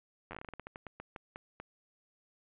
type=slowing click train; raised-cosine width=0.5 ms; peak=-28 dBFS; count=18; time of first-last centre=0.31-1.6 s; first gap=10 ms; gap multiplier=1.22; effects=resampled to 8000 Hz + 10-bit